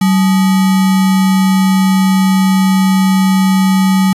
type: tone with sample-and-hold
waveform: sine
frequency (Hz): 190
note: F#3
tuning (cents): +46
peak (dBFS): -7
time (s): 0.01-4.13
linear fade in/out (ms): 5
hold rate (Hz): 1050
effects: resampled to 32000 Hz